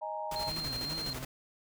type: chord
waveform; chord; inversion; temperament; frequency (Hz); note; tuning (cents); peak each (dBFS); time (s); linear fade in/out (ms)
sine; D# suspended fourth; none; equal; 622.3 / 830.6 / 932.3; D#5 / G#5 / A#5; 0 / 0 / 0; -39; 0.01-0.51; 20
type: noise with tremolo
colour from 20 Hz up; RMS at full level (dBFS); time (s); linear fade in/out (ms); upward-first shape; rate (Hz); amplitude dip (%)
pink; -40; 0.31-1.25; 5; square; 12; 55
type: tone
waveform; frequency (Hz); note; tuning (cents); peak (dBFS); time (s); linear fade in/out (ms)
sine; 4186; C8; 0; -35; 0.36-1.13; 0
type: tone with vibrato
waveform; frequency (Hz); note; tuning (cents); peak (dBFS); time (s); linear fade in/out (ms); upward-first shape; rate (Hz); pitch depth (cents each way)
30% pulse; 142.8; D3; -48; -40; 0.47-1.25; 2; sine; 2.5; 220
effects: none